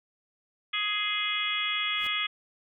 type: harmonic tone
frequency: 417.5 Hz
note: G#4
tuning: 9 cents sharp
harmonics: 3 / 4 / 5 / 6 / 7 / 8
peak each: -35 / -40 / -32 / -34 / -36 / -31 dBFS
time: 0.73-2.27 s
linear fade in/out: 10 ms
type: noise with exponential growth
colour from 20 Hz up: pink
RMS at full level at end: -44 dBFS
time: 1.89-2.07 s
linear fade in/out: 0 ms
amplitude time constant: 38 ms
effects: none